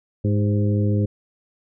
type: harmonic tone with a mistuned harmonic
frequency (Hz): 103.83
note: G#2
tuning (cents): 0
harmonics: 1 / 2 / 3 / 4 / 5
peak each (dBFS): -18 / -24 / -28 / -30 / -32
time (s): 0.24-1.06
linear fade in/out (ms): 10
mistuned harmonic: 4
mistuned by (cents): -40
effects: none